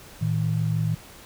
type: tone pair together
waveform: sine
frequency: 112.36 / 158.9 Hz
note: A2 / D#3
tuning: +37 / +37 cents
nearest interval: tritone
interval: 600 cents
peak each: -24 dBFS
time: 0.21-0.95 s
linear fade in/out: 10 ms
effects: pink hiss -46 dBFS RMS until 1.25 s